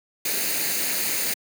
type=noise with comb filter; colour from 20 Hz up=white; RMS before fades=-25 dBFS; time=0.25-1.34 s; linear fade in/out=5 ms; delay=0.45 ms; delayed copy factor=+0.55; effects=high-pass 200 Hz 12 dB/octave

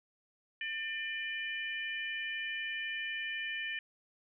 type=harmonic tone; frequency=598 Hz; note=D5; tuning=31 cents sharp; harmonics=3 / 4 / 5; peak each=-38 / -40 / -42 dBFS; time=0.61-3.79 s; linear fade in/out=2 ms; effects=none

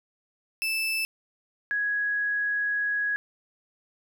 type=tone pair in turn; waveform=35% pulse / sine; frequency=2637 / 1665.8 Hz; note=E7 / G#6; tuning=0 / +5 cents; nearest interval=minor sixth; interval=795 cents; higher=first; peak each=-24 dBFS; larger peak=neither; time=0.62-1.05 / 1.71-3.16 s; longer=second; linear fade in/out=0 ms; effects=none

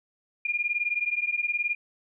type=beating tone pair; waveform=sine; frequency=2408 / 2427 Hz; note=D7 / D#7; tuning=+43 / -44 cents; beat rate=19 Hz; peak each=-28 dBFS; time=0.45-1.75 s; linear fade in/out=5 ms; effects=none

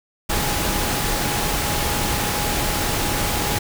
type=tone in noise; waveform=sine; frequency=830 Hz; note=G#5; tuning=1 cent flat; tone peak=-30 dBFS; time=0.29-3.59 s; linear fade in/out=10 ms; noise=pink; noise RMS=-22 dBFS; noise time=0.29-3.59 s; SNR=-11 dB; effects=none

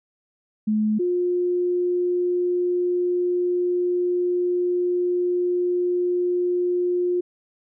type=tone pair in turn; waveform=sine; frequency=214.3 / 356 Hz; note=A3 / F4; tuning=-45 / +33 cents; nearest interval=major sixth; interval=878 cents; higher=second; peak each=-18 / -19 dBFS; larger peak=first; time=0.67-0.99 / 0.99-7.21 s; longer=second; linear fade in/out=10 ms; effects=none

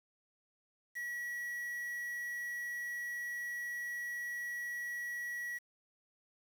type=tone with quantisation; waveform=triangle; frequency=1927 Hz; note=B6; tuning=43 cents flat; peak=-36 dBFS; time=0.95-5.59 s; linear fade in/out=20 ms; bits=9; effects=none

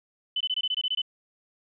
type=tone bursts; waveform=sine; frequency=3015 Hz; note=F#7; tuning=32 cents sharp; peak=-24 dBFS; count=10; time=0.36-1.018 s; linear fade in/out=5 ms; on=46 ms; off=22 ms; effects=none

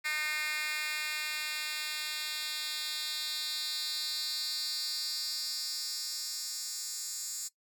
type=tone with high-pass filter sweep; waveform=10% pulse; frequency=304.6 Hz; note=D#4; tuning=37 cents flat; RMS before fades=-36 dBFS; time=0.04-7.49 s; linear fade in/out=20 ms; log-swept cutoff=2200 to 6700 Hz; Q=3.2; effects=noise-tail reverb RT60 0.1 s tail -18 dB re dry

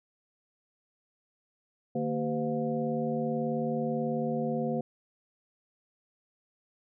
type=tone cluster; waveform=sine; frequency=151.2 / 229.6 / 387.6 / 508 / 709 Hz; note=D#3 / A#3 / G4 / B4 / F5; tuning=-49 / -26 / -20 / +49 / +26 cents; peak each=-36 / -31 / -37 / -33 / -38 dBFS; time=1.95-4.81 s; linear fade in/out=5 ms; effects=none

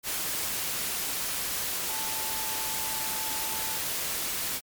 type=tone in noise; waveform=sine; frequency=876 Hz; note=A5; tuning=8 cents flat; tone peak=-39 dBFS; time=1.86-3.8 s; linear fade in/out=50 ms; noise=white; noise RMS=-31 dBFS; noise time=0.03-4.61 s; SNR=-11 dB; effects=MP3 96 kbps

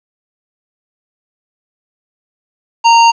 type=tone; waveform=square; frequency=926 Hz; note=A#5; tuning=12 cents flat; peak=-5 dBFS; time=2.84-3.12 s; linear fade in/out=20 ms; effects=resampled to 16000 Hz + 7-bit

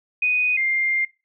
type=tone pair in turn; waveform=sine; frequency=2489 / 2107 Hz; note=D#7 / C7; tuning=0 / +12 cents; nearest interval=minor third; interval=288 cents; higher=first; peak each=-17 / -19 dBFS; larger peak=first; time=0.22-0.57 / 0.57-1.05 s; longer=second; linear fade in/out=5 ms; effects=noise-tail reverb RT60 0.3 s tail -22 dB re dry

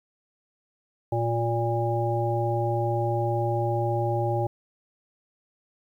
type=harmonic tone with a mistuned harmonic; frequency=116.2 Hz; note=A#2; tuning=5 cents flat; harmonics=1 / 3 / 5 / 7; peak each=-26 / -29 / -30 / -29 dBFS; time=1.12-4.47 s; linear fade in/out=5 ms; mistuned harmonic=3; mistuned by=+27 cents; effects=10-bit

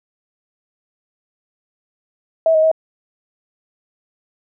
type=tone with pitch steps; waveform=sine; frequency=649 / 629 / 639 Hz; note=E5 / D#5 / D#5; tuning=-27 / +19 / +46 cents; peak=-10 dBFS; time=2.46-2.715 s; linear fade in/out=2 ms; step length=85 ms; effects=none

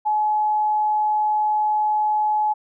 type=tone; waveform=sine; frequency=850 Hz; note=G#5; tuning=40 cents sharp; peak=-17 dBFS; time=0.05-2.54 s; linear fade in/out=20 ms; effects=none

